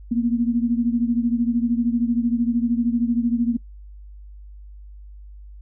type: beating tone pair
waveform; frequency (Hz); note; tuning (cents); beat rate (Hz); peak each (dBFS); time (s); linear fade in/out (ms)
sine; 233.1 / 246.1; A#3 / B3; 0 / -6; 13; -19 / -23; 0.11-3.57; 10
effects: noise-tail reverb RT60 0.1 s tail -23 dB re dry + added 50 Hz sine -38 dBFS peak until 5.61 s